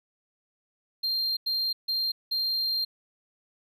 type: tone bursts at uneven times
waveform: triangle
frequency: 4186 Hz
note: C8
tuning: in tune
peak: -24 dBFS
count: 4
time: 1.03-1.37 / 1.46-1.73 / 1.88-2.12 / 2.31-2.85 s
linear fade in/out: 10 ms
effects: none